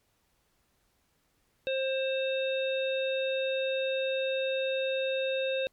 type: harmonic tone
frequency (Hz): 530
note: C5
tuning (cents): +22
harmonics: 1 / 3 / 5 / 7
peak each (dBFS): -28 / -42 / -36 / -38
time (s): 1.67-5.67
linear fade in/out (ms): 0
effects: pink hiss -72 dBFS RMS until 5.72 s + MP3 96 kbps